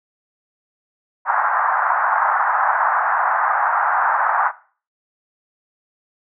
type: band-pass noise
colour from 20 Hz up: pink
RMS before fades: -18 dBFS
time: 1.25-4.52 s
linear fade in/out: 50 ms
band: 750 to 1600 Hz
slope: 48 dB/octave
effects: noise-tail reverb RT60 0.4 s tail -17 dB re dry